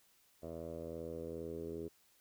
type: tone with low-pass filter sweep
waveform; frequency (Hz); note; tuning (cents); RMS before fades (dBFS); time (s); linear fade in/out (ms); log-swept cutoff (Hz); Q
10% pulse; 82.41; E2; 0; -44; 0.42-1.89; 20; 640 to 400; 4.2
effects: white hiss -70 dBFS RMS until 2.2 s